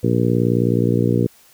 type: harmonic tone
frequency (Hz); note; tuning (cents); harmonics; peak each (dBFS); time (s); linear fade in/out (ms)
59.3; A#1; +30; 2 / 3 / 4 / 5 / 6 / 7 / 8; -19 / -21 / -22 / -23 / -24 / -24 / -25; 0.03-1.27; 10
effects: white hiss -51 dBFS RMS until 1.53 s